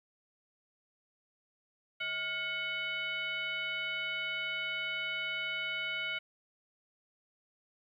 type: tone with frequency modulation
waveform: sine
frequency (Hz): 2209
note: C#7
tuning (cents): -7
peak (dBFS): -33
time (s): 2-6.19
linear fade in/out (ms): 10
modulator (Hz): 786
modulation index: 1.2
effects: 12-bit